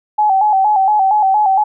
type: tone with vibrato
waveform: sine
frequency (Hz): 807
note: G#5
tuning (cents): -50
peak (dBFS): -9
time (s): 0.18-1.64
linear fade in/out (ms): 10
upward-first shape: square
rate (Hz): 4.3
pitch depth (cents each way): 83
effects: none